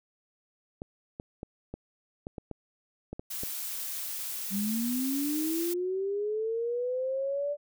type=clicks; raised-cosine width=2 ms; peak=-24 dBFS; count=10; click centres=0.819 / 1.199 / 1.431 / 1.74 / 2.269 / 2.382 / 2.513 / 3.13 / 3.195 / 3.435 s
type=noise; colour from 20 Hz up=blue; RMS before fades=-36 dBFS; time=3.3-5.74 s; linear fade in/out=10 ms
type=linear sweep; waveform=sine; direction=up; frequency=192.3 to 587.3 Hz; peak=-28 dBFS; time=4.5-7.57 s; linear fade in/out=50 ms
effects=none